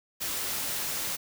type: noise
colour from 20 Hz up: white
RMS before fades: -32 dBFS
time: 0.2-1.17 s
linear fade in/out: 20 ms
effects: none